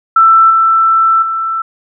sine tone with level steps, 1331 Hz, E6, 16 cents sharp, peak -3 / -6 / -13 dBFS, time 0.16-1.62 s, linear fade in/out 5 ms, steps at 0.5 / 1.22 s, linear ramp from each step 5 ms, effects none

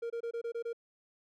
triangle tone bursts, 466.2 Hz, A#4, in tune, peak -32 dBFS, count 7, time 0.02-0.731 s, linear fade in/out 10 ms, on 81 ms, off 24 ms, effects none

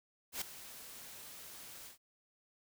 white noise with ADSR envelope, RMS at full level -37 dBFS, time 0.32-1.98 s, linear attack 96 ms, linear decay 4 ms, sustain -14 dB, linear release 110 ms, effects none

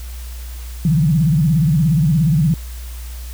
sine tone with vibrato, 155.56 Hz, D#3, in tune, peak -11 dBFS, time 0.85-2.54 s, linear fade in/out 2 ms, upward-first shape sine, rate 17 Hz, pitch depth 220 cents each way, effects added 60 Hz sine -27 dBFS peak until 3.33 s + white hiss -40 dBFS RMS until 3.33 s

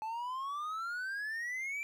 triangle exponential sweep, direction up, 863 to 2358 Hz, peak -34 dBFS, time 0.02-1.83 s, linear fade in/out 0 ms, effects 12-bit

